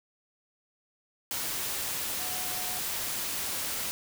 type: tone in noise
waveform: sine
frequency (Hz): 731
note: F#5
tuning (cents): -21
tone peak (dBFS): -43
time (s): 2.19-2.79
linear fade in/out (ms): 0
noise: white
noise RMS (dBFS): -33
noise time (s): 1.31-3.91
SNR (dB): -13
effects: none